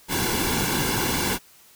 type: noise with comb filter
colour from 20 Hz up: pink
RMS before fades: -24 dBFS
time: 0.08-1.39 s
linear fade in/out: 50 ms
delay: 1.6 ms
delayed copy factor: -0.7
effects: white hiss -53 dBFS RMS until 1.75 s